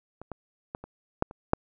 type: clicks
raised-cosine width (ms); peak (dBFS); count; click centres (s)
1; -27 / -22 / -19 / -27 / -9 / -28 / -6; 7; 0.216 / 0.317 / 0.749 / 0.84 / 1.224 / 1.311 / 1.534
effects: none